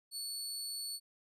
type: tone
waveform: 25% pulse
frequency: 4435 Hz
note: C#8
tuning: in tune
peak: -34 dBFS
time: 0.11-1 s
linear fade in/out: 50 ms
effects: none